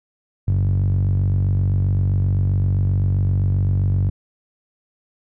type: tone with band-pass filter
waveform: sawtooth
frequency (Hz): 47.66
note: G1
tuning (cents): -48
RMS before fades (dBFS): -18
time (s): 0.47-4.1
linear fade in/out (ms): 10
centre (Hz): 110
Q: 6.3
effects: none